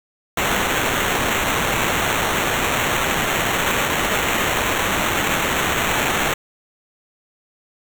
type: noise with sample-and-hold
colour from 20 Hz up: blue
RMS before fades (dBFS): -20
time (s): 0.37-6.34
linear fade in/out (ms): 5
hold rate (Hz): 4900
effects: none